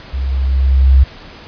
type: tone with level ramp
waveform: sine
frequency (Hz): 66.4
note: C2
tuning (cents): +26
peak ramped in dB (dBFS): -16 to -3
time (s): 0.13-1.04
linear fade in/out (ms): 10
effects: pink hiss -36 dBFS RMS until 1.47 s + resampled to 11025 Hz